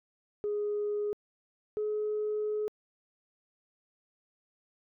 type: tone pair in turn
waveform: sine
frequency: 415.3 / 424 Hz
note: G#4 / G#4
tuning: 0 / +36 cents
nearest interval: unison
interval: 36 cents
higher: second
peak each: -28 dBFS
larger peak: neither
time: 0.44-1.13 / 1.77-2.68 s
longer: second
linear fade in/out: 0 ms
effects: tanh soft clip ceiling -25 dBFS